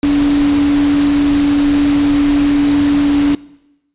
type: tone in noise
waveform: sine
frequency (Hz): 287.3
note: D4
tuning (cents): -38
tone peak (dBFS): -9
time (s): 0.03-3.35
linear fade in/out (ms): 2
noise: pink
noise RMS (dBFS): -23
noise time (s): 0.03-3.35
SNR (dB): +11
effects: noise-tail reverb RT60 0.9 s tail -20 dB re dry + resampled to 8000 Hz